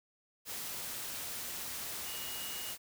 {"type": "tone in noise", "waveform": "sine", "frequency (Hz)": 2882, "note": "F#7", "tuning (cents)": -46, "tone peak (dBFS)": -46, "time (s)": [2.04, 2.75], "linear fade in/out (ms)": 50, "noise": "white", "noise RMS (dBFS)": -41, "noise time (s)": [0.45, 2.78], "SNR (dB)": -8, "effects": []}